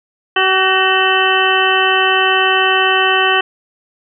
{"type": "harmonic tone with a mistuned harmonic", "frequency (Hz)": 379.4, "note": "F#4", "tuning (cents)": 43, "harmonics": [1, 2, 3, 4, 5, 7, 8], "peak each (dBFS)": [-18, -18, -18, -18, -18, -18, -18], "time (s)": [0.36, 3.41], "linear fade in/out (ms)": 5, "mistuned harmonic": 5, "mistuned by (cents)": -34, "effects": []}